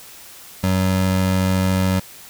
square tone pair together, 93.85 / 187.7 Hz, F#2 / F#3, +25 / +25 cents, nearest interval octave, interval 1200 cents, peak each -20 / -19 dBFS, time 0.63-2 s, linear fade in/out 10 ms, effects white hiss -41 dBFS RMS until 2.29 s

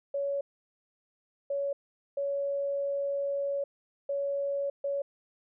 sine tone bursts at uneven times, 561 Hz, C#5, 21 cents sharp, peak -28 dBFS, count 5, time 0.14-0.41 / 1.5-1.73 / 2.17-3.64 / 4.09-4.7 / 4.84-5.02 s, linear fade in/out 5 ms, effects none

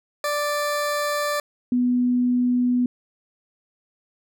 20% pulse / sine tone pair in turn, 587.3 / 246.9 Hz, D5 / B3, 0 / 0 cents, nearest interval octave + minor third, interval 1500 cents, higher first, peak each -17 dBFS, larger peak neither, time 0.24-1.4 / 1.72-2.86 s, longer first, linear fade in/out 2 ms, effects none

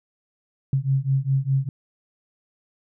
sine beating tone pair, 132.9 / 137.8 Hz, C3 / C#3, +27 / -10 cents, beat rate 4.9 Hz, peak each -22 dBFS, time 0.73-1.69 s, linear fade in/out 2 ms, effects none

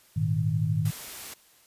sine chord, Ab suspended second, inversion none, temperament equal, 103.83 / 116.54 / 155.56 Hz, Ab2 / Bb2 / Eb3, 0 / 0 / 0 cents, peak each -28 / -29 / -26 dBFS, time 0.16-0.91 s, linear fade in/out 10 ms
white noise, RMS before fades -40 dBFS, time 0.85-1.34 s, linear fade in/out 5 ms
effects white hiss -59 dBFS RMS until 1.66 s + resampled to 32000 Hz

